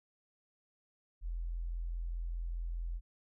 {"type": "tone", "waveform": "sine", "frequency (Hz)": 42.43, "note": "F1", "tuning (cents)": -49, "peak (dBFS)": -35, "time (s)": [1.21, 3.01], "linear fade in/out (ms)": 50, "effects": []}